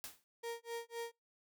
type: noise with exponential decay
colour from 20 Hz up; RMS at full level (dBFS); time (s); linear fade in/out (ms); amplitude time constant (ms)
white; -43; 0.04-0.24; 0; 43
type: tone with tremolo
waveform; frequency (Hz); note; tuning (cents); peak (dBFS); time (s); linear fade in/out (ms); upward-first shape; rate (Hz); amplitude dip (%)
35% pulse; 466; A#4; -1; -37; 0.43-1.12; 10; sine; 3.9; 100
effects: noise-tail reverb RT60 0.2 s tail -26 dB re dry